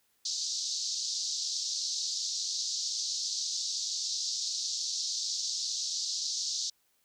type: band-pass noise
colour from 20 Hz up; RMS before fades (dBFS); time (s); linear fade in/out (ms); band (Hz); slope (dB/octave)
pink; -34; 0.25-6.7; 5; 4100 to 6600; 48
effects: white hiss -72 dBFS RMS until 7.04 s